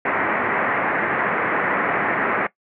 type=low-pass noise; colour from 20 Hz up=white; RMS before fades=-21 dBFS; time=0.05-2.47 s; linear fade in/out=5 ms; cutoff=2100 Hz; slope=48 dB/octave; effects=noise-tail reverb RT60 0.1 s tail -18 dB re dry + high-pass 200 Hz 12 dB/octave